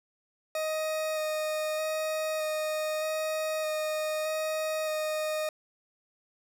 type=tone with vibrato; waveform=40% pulse; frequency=622.3 Hz; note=D#5; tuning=in tune; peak=-28 dBFS; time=0.55-5.49 s; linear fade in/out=2 ms; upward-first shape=square; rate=0.81 Hz; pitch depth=10 cents each way; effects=none